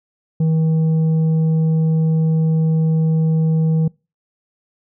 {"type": "tone with tanh clipping", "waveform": "sine", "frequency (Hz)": 159.9, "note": "D#3", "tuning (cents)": 48, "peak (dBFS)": -14, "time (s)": [0.4, 3.88], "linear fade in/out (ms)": 5, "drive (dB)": 5, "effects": ["noise-tail reverb RT60 0.3 s tail -26 dB re dry"]}